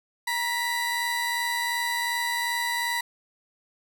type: tone pair together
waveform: 30% pulse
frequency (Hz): 946.4 / 1975.5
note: A#5 / B6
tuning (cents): +26 / 0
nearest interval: octave + minor second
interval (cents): 1274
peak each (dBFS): -26 / -25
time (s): 0.27-3.01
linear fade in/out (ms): 5
effects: none